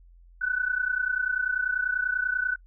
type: tone pair together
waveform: sine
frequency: 1480 / 1510.2 Hz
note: F#6 / F#6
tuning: 0 / +35 cents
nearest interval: unison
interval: 35 cents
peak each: -27 dBFS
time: 0.41-2.56 s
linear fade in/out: 10 ms
effects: noise-tail reverb RT60 0.1 s tail -25 dB re dry + added 43 Hz sine -50 dBFS peak until 2.66 s